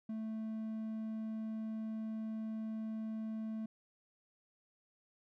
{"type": "tone", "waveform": "triangle", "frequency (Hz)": 220, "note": "A3", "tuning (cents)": 0, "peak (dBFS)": -36, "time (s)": [0.09, 3.66], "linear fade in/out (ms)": 5, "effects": []}